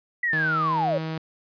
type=linear sweep; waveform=sine; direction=down; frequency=1975.5 to 523.3 Hz; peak=-21 dBFS; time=0.23-0.98 s; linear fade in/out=5 ms
type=tone with pitch glide; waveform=sawtooth; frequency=157.8 to 159.73 Hz; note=D#3 to D#3; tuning=+25 to +46 cents; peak=-24 dBFS; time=0.33-1.18 s; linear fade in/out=2 ms; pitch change=+21 cents; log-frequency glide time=0.46-0.73 s
effects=resampled to 11025 Hz